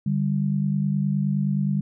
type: tone pair together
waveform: sine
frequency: 146.83 / 196.45 Hz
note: D3 / G3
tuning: 0 / +4 cents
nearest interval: perfect fourth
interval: 504 cents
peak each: -23 dBFS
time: 0.06-1.81 s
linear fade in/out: 5 ms
effects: none